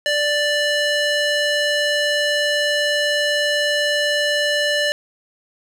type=tone with band-pass filter; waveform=square; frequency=588 Hz; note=D5; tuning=2 cents sharp; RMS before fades=-19 dBFS; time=0.06-4.92 s; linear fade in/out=0 ms; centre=2800 Hz; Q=0.79; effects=none